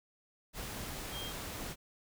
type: tone in noise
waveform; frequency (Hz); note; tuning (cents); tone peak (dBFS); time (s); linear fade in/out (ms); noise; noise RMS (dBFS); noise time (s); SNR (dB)
sine; 3211; G7; +41; -42; 1.11-1.33; 50; pink; -42; 0.53-1.76; -3
effects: none